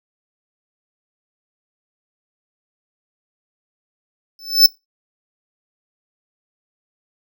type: tone with exponential growth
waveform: square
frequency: 5274 Hz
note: E8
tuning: in tune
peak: -3 dBFS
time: 4.39-4.66 s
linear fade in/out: 1 ms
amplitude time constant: 58 ms
effects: noise-tail reverb RT60 0.2 s tail -21 dB re dry